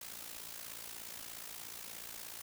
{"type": "noise with amplitude modulation", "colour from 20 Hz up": "white", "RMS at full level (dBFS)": -44, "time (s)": [0.01, 2.42], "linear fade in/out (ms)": 5, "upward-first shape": "sine", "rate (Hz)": 56.8, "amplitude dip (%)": 70, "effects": []}